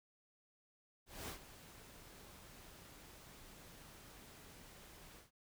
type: noise with ADSR envelope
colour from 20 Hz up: pink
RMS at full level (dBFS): -45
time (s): 1.06-5.31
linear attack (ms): 220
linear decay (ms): 100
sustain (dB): -13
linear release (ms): 140
effects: none